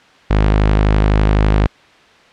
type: tone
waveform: sawtooth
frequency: 51.91 Hz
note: G#1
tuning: in tune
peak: -6 dBFS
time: 0.3-1.67 s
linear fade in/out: 10 ms
effects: white hiss -46 dBFS RMS until 2.32 s + low-pass 3000 Hz 12 dB/octave